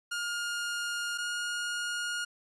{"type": "tone pair in turn", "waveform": "sawtooth", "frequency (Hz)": [1418, 1429.5], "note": ["F6", "F6"], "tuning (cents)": [26, 40], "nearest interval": "unison", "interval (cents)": 14, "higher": "second", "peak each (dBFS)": -28, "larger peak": "neither", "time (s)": [[0.11, 1.18], [1.18, 2.25]], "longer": "neither", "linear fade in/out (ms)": 10, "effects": ["resampled to 24000 Hz"]}